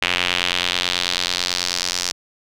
sawtooth tone with band-pass filter sweep, 89.2 Hz, F2, 37 cents sharp, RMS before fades -22 dBFS, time 0.02-2.12 s, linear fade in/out 5 ms, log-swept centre 2700 to 5500 Hz, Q 2.3, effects none

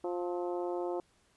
harmonic tone with a mistuned harmonic, 176.3 Hz, F3, 17 cents sharp, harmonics 2 / 3 / 4 / 5 / 6 / 7, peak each -34 / -39 / -41 / -44 / -50 / -54 dBFS, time 0.04-1 s, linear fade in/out 2 ms, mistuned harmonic 7, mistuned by +66 cents, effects pink hiss -69 dBFS RMS until 1.36 s + resampled to 24000 Hz

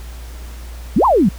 sine exponential two-way sweep, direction up then down, 164.1 to 1119 to 164.1 Hz, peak -9 dBFS, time 0.96-1.29 s, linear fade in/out 5 ms, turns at 1.05 s, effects added 59 Hz sine -29 dBFS peak until 1.38 s + pink hiss -41 dBFS RMS until 1.38 s

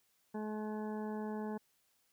harmonic tone, 213.9 Hz, A3, 49 cents flat, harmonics 1 / 2 / 3 / 4 / 5 / 7 / 8, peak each -39 / -43 / -51 / -47 / -55 / -58 / -59 dBFS, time 0.34-1.58 s, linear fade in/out 10 ms, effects white hiss -75 dBFS RMS until 2.12 s

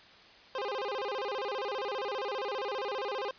25% pulse tone with vibrato, 461.9 Hz, A#4, 16 cents flat, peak -29 dBFS, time 0.55-3.31 s, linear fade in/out 2 ms, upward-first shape square, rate 15 Hz, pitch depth 220 cents each way, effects white hiss -55 dBFS RMS until 3.38 s + resampled to 11025 Hz

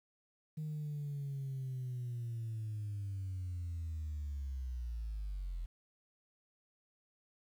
sine linear sweep, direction down, 155.56 to 41.2 Hz, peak -36 dBFS, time 0.57-5.66 s, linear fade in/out 10 ms, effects tanh soft clip ceiling -35 dBFS + 11-bit

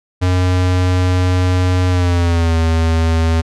square tone with pitch glide, 91.1 to 81.63 Hz, F#2 to E2, -26 to -16 cents, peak -12 dBFS, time 0.21-3.42 s, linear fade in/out 20 ms, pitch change -190 cents, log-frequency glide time 1.88-2.57 s, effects low-pass 7000 Hz 12 dB/octave

